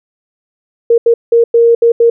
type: tone bursts at uneven times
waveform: sine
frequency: 466.2 Hz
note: A#4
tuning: in tune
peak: -4 dBFS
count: 6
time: 0.9-0.98 / 1.06-1.14 / 1.32-1.44 / 1.54-1.75 / 1.82-1.92 / 2-2.1 s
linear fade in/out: 5 ms
effects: none